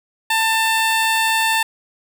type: tone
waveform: 15% pulse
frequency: 892 Hz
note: A5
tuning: 23 cents sharp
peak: -9 dBFS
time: 0.3-1.63 s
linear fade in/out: 5 ms
effects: none